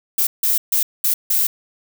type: noise bursts at uneven times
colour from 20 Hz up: violet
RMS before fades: -17 dBFS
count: 5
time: 0.18-0.27 / 0.43-0.58 / 0.72-0.83 / 1.04-1.14 / 1.3-1.47 s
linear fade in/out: 5 ms
effects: none